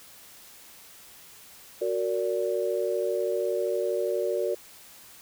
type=chord; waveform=sine; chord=Gb augmented; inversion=none; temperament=just; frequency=370 / 462.5 / 578.1 Hz; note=Gb4 / Bb4 / D5; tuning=0 / -14 / -27 cents; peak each=-29 dBFS; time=1.81-4.55 s; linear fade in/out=10 ms; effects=white hiss -50 dBFS RMS until 5.21 s